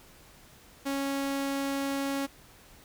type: tone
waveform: sawtooth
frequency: 276 Hz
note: C#4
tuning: 7 cents flat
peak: -25 dBFS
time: 0.85-2.27 s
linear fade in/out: 20 ms
effects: pink hiss -55 dBFS RMS until 2.84 s